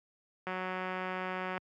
click train, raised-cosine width 0.5 ms, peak -22 dBFS, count 206, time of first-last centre 0.47-1.578 s, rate 185 Hz, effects high-pass 100 Hz 12 dB/octave

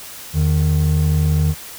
triangle tone pair together, 81.26 / 153.4 Hz, E2 / D#3, -24 / -24 cents, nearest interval major seventh, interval 1100 cents, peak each -14 dBFS, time 0.33-1.55 s, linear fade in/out 50 ms, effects white hiss -35 dBFS RMS until 1.78 s

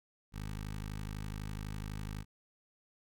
15% pulse tone with notch filter, 52 Hz, G#1, 3 cents sharp, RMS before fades -41 dBFS, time 0.32-2.25 s, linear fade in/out 50 ms, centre 580 Hz, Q 1.1, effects none

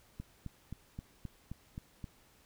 click train, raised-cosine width 5 ms, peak -29 dBFS, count 8, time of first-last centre 0.2-2.042 s, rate 3.8 Hz, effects pink hiss -65 dBFS RMS until 2.45 s

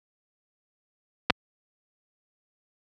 clicks, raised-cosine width 0.3 ms, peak -3 dBFS, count 2, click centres 1.3 / 1.304 s, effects high-pass 80 Hz 12 dB/octave

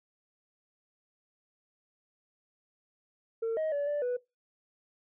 sine tone with pitch steps, 453.9 / 629 / 574 / 585 / 492.8 Hz, A#4 / D#5 / D5 / D5 / B4, -46 / +19 / -40 / -7 / -4 cents, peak -26 dBFS, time 3.42-4.17 s, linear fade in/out 10 ms, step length 150 ms, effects noise-tail reverb RT60 0.2 s tail -21 dB re dry + tanh soft clip ceiling -27 dBFS

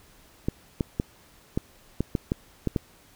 clicks, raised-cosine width 3 ms, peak -11 dBFS, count 9, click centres 0.485 / 0.808 / 0.999 / 1.575 / 2.006 / 2.152 / 2.319 / 2.673 / 2.762 s, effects pink hiss -56 dBFS RMS until 3.15 s

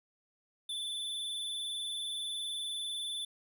square tone with vibrato, 3500 Hz, A7, 10 cents flat, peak -36 dBFS, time 0.69-3.25 s, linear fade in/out 5 ms, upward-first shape triangle, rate 20 Hz, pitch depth 44 cents each way, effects none

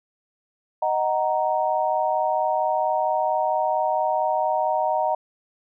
sine chord, D# minor, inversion none, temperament just, 622.3 / 746.7 / 933.4 Hz, D#5 / F#5 / A#5, 0 / +16 / +2 cents, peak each -24 dBFS, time 0.82-5.15 s, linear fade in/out 5 ms, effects none

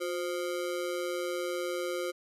square ring-modulated tone, 440 Hz, A4, in tune, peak -29 dBFS, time 0-2.12 s, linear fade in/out 20 ms, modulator 81.8 Hz, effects resampled to 32000 Hz

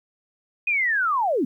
sine linear sweep, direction down, 2515 to 220 Hz, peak -19 dBFS, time 0.67-1.45 s, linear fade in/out 5 ms, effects 10-bit

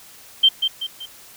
sine tone with echo, 3136 Hz, G7, in tune, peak -9 dBFS, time 0.43-0.49 s, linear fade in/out 10 ms, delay 190 ms, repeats 3, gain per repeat -7 dB, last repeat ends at 1.06 s, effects white hiss -45 dBFS RMS until 1.36 s

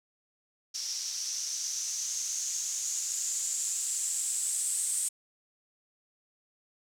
violet noise with low-pass filter sweep, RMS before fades -33 dBFS, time 0.74-5.09 s, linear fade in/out 10 ms, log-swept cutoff 5500 to 8400 Hz, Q 6.5, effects none

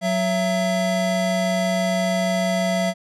square tone pair together, 184.8 / 668.9 Hz, F#3 / E5, -2 / +25 cents, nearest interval octave + minor seventh, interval 2227 cents, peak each -23 / -22 dBFS, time 0.01-2.94 s, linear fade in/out 50 ms, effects low-pass 9000 Hz 12 dB/octave

